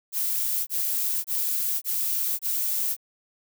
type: noise bursts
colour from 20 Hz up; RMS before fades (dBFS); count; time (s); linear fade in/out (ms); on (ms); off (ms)
violet; -26; 5; 0.12-2.966; 50; 550; 24
effects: none